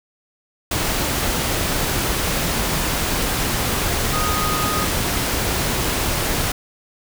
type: tone in noise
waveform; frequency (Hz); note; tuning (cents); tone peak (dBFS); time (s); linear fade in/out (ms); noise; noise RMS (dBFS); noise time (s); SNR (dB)
sine; 1244.5; D#6; 0; -23; 4.13-4.85; 5; pink; -21; 0.71-6.52; -5
effects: none